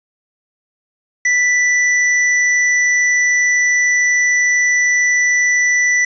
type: tone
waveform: square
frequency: 1975.5 Hz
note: B6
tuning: in tune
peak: -12 dBFS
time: 1.25-6.05 s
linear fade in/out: 5 ms
effects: resampled to 16000 Hz + 7-bit